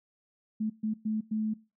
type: tone bursts at uneven times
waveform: sine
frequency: 216.6 Hz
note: A3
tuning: 27 cents flat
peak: -27 dBFS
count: 4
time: 0.6-0.7 / 0.83-0.94 / 1.05-1.21 / 1.31-1.54 s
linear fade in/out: 10 ms
effects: noise-tail reverb RT60 0.3 s tail -21 dB re dry